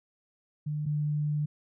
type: tone pair in turn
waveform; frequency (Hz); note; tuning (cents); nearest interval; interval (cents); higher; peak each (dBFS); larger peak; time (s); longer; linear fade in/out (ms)
sine; 150 / 149.05; D3 / D3; +37 / +26; unison; 11; first; -29 / -26; second; 0.66-0.86 / 0.86-1.46; second; 10
effects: none